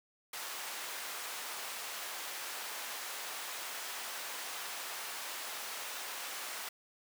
pink high-pass noise, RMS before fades -42 dBFS, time 0.33-6.69 s, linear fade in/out 5 ms, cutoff 840 Hz, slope 12 dB/octave, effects none

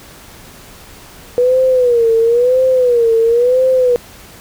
sine tone with vibrato, 485 Hz, B4, 31 cents flat, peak -8 dBFS, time 1.38-3.96 s, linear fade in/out 0 ms, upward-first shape sine, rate 0.98 Hz, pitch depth 120 cents each way, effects pink hiss -38 dBFS RMS until 4.4 s

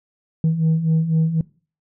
sine beating tone pair, 157.9 / 161.9 Hz, D#3 / E3, +26 / -31 cents, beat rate 4 Hz, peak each -20 / -15 dBFS, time 0.44-1.41 s, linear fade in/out 2 ms, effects noise-tail reverb RT60 0.4 s tail -23 dB re dry + tanh soft clip ceiling -12 dBFS

